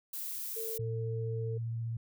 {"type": "noise", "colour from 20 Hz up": "violet", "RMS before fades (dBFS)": -39, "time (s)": [0.13, 0.78], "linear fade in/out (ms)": 5}
{"type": "tone", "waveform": "sine", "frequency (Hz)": 450, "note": "A4", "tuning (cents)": 39, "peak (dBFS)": -38, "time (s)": [0.56, 1.58], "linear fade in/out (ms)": 10}
{"type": "tone with vibrato", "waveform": "sine", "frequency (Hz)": 115, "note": "A#2", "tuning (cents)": -23, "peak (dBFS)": -33, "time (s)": [0.79, 1.97], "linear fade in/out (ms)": 5, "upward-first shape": "sine", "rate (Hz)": 15, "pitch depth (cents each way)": 13}
{"effects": []}